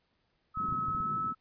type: tone with pitch glide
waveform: sine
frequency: 1287 to 1301.2 Hz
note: E6 to E6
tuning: -42 to -23 cents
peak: -30 dBFS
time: 0.54-1.35 s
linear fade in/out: 50 ms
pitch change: +19 cents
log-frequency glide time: 0.87-1.15 s
type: clicks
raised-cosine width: 5 ms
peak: -30 dBFS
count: 6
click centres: 0.574 / 0.688 / 0.725 / 0.885 / 0.949 / 1.004 s
type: band-pass noise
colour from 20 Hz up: pink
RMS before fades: -43 dBFS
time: 0.59-1.33 s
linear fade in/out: 10 ms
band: 120 to 280 Hz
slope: 24 dB/octave
effects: pink hiss -75 dBFS RMS until 1.4 s + resampled to 11025 Hz